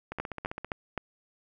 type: two click trains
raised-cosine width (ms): 0.5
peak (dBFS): -21 / -16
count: 9 / 4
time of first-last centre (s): 0.12-0.646 / 0.2-0.977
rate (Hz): 15.2 / 3.86
effects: none